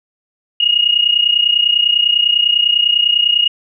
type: tone pair together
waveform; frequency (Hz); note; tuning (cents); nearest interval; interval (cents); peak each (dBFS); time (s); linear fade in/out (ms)
sine; 2855 / 2885; F7 / F#7; +37 / -44; unison; 19; -13; 0.6-3.48; 5
effects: none